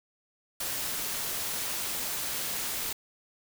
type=noise; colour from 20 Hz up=white; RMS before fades=-33 dBFS; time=0.6-2.93 s; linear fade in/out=5 ms; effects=none